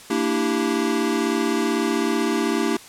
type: chord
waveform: square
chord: E half-diminished seventh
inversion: second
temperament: equal with one note detuned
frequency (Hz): 229.7 / 293.7 / 329.6 / 392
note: Bb3 / D4 / E4 / G4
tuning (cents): -25 / 0 / 0 / 0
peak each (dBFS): -26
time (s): 0.1-2.77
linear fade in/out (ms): 5
effects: white hiss -43 dBFS RMS until 2.88 s + low-pass 10000 Hz 12 dB/octave